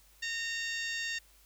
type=harmonic tone with a mistuned harmonic; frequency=919 Hz; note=A#5; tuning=25 cents flat; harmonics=2 / 3 / 4 / 5 / 6 / 7 / 8; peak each=-36 / -40 / -42 / -44 / -46 / -47 / -48 dBFS; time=0.22-1.19 s; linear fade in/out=10 ms; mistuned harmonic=7; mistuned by=+37 cents; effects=added 50 Hz sine -63 dBFS peak until 1.45 s + white hiss -63 dBFS RMS until 1.45 s